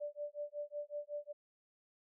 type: tone with tremolo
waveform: sine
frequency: 587.3 Hz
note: D5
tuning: in tune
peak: -37 dBFS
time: 0-1.33 s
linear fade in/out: 20 ms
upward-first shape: sine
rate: 5.4 Hz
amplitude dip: 100%
effects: none